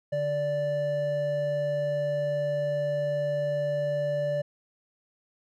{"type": "tone pair together", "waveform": "triangle", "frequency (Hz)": [146.25, 585], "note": ["D3", "D5"], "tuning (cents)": [-7, -7], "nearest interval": "2 octaves", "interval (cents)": 2400, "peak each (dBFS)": [-31, -24], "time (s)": [0.12, 4.42], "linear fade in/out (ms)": 10, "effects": []}